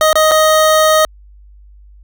25% pulse tone with dropouts, 625 Hz, D#5, 8 cents sharp, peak -4 dBFS, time 0.01-1.05 s, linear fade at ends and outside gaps 1 ms, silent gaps 0.13-0.155 / 0.312-0.316 s, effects added 50 Hz sine -38 dBFS peak until 2.03 s

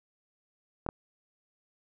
clicks, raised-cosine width 1 ms, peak -20 / -16 dBFS, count 2, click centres 0.864 / 0.889 s, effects none

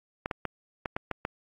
clicks, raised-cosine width 0.5 ms, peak -15 dBFS, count 7, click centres 0.259 / 0.312 / 0.453 / 0.858 / 0.965 / 1.113 / 1.251 s, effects AAC 48 kbps

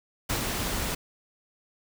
pink noise with ADSR envelope, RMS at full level -27 dBFS, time 0.29-0.95 s, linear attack 11 ms, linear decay 93 ms, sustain -3 dB, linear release 7 ms, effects none

